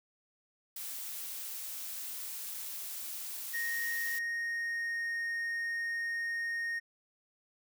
blue noise, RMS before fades -41 dBFS, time 0.76-4.19 s, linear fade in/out 5 ms
triangle tone with pitch glide, 1864.7 to 1854 Hz, A#6 to A#6, 0 to -10 cents, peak -31 dBFS, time 3.53-6.8 s, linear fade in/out 20 ms, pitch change -10 cents, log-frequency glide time 3.91-5.24 s
effects none

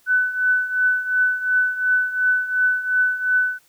sine tone with tremolo, 1500 Hz, F#6, 23 cents sharp, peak -13 dBFS, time 0.06-3.59 s, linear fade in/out 50 ms, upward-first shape triangle, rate 2.8 Hz, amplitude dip 80%, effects white hiss -58 dBFS RMS until 3.68 s

